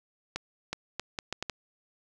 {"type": "accelerating click train", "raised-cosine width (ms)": 0.2, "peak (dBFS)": -15, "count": 7, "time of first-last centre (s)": [0.36, 1.497], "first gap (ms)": 370, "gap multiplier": 0.72, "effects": []}